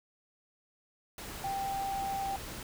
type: tone in noise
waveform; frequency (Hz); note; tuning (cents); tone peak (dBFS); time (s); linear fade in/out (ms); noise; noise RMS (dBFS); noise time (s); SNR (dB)
sine; 785; G5; +2; -32; 1.44-2.36; 2; pink; -43; 1.18-2.63; +8
effects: none